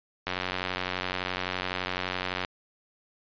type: click train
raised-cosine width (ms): 0.3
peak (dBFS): -13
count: 201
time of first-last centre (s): 0.27-2.449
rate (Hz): 91.8
effects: resampled to 11025 Hz